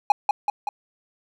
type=tone with echo; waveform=triangle; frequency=827 Hz; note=G#5; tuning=8 cents flat; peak=-9 dBFS; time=0.1-0.12 s; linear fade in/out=2 ms; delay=190 ms; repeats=3; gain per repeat=-4 dB; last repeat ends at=0.69 s; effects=none